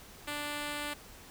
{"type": "tone", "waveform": "5% pulse", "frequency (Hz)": 293.7, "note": "D4", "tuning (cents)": 0, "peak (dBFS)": -24, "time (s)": [0.27, 0.94], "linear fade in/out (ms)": 10, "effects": ["pink hiss -52 dBFS RMS until 1.3 s"]}